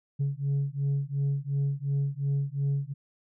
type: beating tone pair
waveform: sine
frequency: 138.59 / 141.39 Hz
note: C#3 / C#3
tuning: 0 / +35 cents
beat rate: 2.8 Hz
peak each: -27 dBFS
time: 0.19-2.94 s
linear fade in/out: 20 ms
effects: tanh soft clip ceiling -22 dBFS